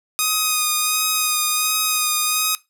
5% pulse tone with vibrato, 1244.5 Hz, D#6, in tune, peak -6 dBFS, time 0.19-2.55 s, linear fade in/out 0 ms, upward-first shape sine, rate 1.4 Hz, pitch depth 22 cents each way, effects noise-tail reverb RT60 0.2 s tail -18 dB re dry

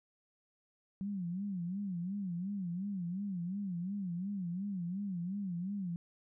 sine tone with vibrato, 186.8 Hz, F#3, 17 cents sharp, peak -35 dBFS, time 1.01-5.96 s, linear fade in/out 0 ms, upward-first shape sine, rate 2.8 Hz, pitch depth 160 cents each way, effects none

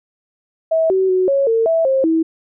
sine tone with pitch steps, 647 / 379.2 / 370.9 / 552 / 453.2 / 656 / 533 / 324 Hz, E5 / F#4 / F#4 / C#5 / A#4 / E5 / C5 / E4, -32 / +43 / +4 / -7 / -49 / -9 / +32 / -30 cents, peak -12 dBFS, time 0.71-2.23 s, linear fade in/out 10 ms, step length 190 ms, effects none

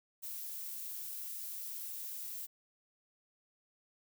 violet noise, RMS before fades -43 dBFS, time 0.22-2.47 s, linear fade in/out 20 ms, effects none

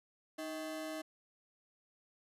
40% pulse ring-modulated tone, 472.5 Hz, A#4, 23 cents sharp, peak -36 dBFS, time 0.38-1.02 s, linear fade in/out 10 ms, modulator 162 Hz, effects resampled to 32000 Hz

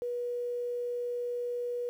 sine tone with quantisation, 484.9 Hz, B4, 32 cents flat, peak -31 dBFS, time 0.02-1.89 s, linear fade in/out 0 ms, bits 10, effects none

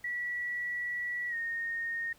sine tone with pitch glide, 1943 to 1848.8 Hz, B6 to A#6, -29 to -15 cents, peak -32 dBFS, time 0.04-2.13 s, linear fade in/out 5 ms, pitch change -86 cents, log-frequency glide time 1.29-1.35 s, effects pink hiss -62 dBFS RMS until 2.18 s

